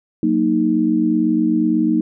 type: chord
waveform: sine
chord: D# minor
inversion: first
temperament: equal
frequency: 185 / 233.1 / 311.1 Hz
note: F#3 / A#3 / D#4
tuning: 0 / 0 / 0 cents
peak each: -22 / -18 / -16 dBFS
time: 0.23-2.01 s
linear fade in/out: 2 ms
effects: none